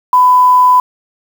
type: tone with quantisation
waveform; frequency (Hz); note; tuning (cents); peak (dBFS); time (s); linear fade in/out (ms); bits
sine; 1000; B5; +21; -4; 0.13-0.8; 2; 5
effects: none